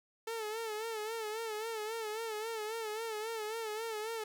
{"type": "tone with vibrato", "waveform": "sawtooth", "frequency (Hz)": 440.5, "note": "A4", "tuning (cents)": 2, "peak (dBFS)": -33, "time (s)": [0.27, 4.24], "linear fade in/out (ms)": 5, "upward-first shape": "sine", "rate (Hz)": 3.7, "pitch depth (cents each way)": 75, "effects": []}